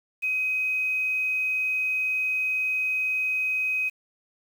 sine tone with quantisation, 2522 Hz, D#7, 23 cents sharp, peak -23 dBFS, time 0.22-3.9 s, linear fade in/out 20 ms, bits 8, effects none

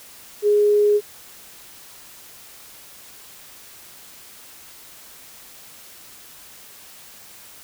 sine tone, 415.3 Hz, G#4, in tune, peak -13 dBFS, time 0.42-1.01 s, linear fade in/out 50 ms, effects white hiss -44 dBFS RMS until 7.63 s

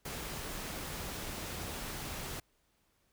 pink noise, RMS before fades -41 dBFS, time 0.05-2.4 s, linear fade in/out 5 ms, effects pink hiss -74 dBFS RMS until 3.12 s

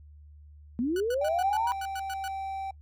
sine linear sweep, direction up, 223.5 to 987.8 Hz, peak -25 dBFS, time 0.79-1.72 s, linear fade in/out 0 ms
sawtooth tone bursts, 1480 Hz, F#6, in tune, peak -33 dBFS, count 10, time 0.96-2.28 s, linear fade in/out 2 ms, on 42 ms, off 100 ms
triangle tone with pitch glide, 781 to 776.5 Hz, G5 to G5, -7 to -17 cents, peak -30 dBFS, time 1.21-2.71 s, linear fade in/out 5 ms, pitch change -10 cents, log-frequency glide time 1.71-2.2 s
effects noise-tail reverb RT60 0.1 s tail -23 dB re dry + added 74 Hz sine -48 dBFS peak until 2.81 s

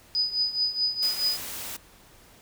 sine tone with tremolo, 4978 Hz, D#8, in tune, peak -20 dBFS, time 0.15-1.37 s, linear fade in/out 0 ms, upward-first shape triangle, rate 4.7 Hz, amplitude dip 85%
white noise, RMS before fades -36 dBFS, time 1.02-1.77 s, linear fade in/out 10 ms
effects pink hiss -54 dBFS RMS until 2.41 s

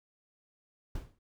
brown noise with exponential decay, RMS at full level -35 dBFS, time 0.95-1.19 s, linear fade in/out 5 ms, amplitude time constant 52 ms, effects none

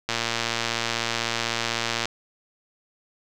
click train, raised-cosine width 0.2 ms, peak -7 dBFS, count 229, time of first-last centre 0.09-2.056 s, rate 116 Hz, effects none

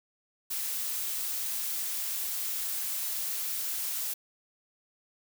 blue noise, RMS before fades -33 dBFS, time 0.5-4.14 s, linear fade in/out 10 ms, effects none

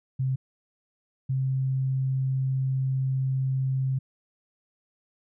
sine tone pair in turn, 131.5 / 132.41 Hz, C3 / C3, +9 / +21 cents, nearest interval unison, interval 12 cents, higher second, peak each -23 dBFS, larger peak neither, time 0.19-0.36 / 1.29-3.99 s, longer second, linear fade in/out 10 ms, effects none

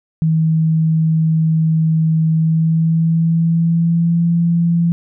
sine tone with pitch glide, 160 to 169.51 Hz, D#3 to E3, +49 to +49 cents, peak -11 dBFS, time 0.22-4.92 s, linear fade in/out 0 ms, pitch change +100 cents, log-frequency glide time 2.3-4.25 s, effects none

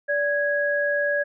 sine tone pair together, 580 / 1658.1 Hz, D5 / G#6, -22 / -3 cents, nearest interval octave + tritone, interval 1819 cents, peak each -23 dBFS, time 0.08-1.24 s, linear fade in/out 20 ms, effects none

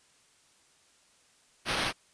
violet noise with sample-and-hold, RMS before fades -30 dBFS, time 1.65-1.93 s, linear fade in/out 50 ms, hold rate 7350 Hz, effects white hiss -64 dBFS RMS until 2.13 s + resampled to 22050 Hz

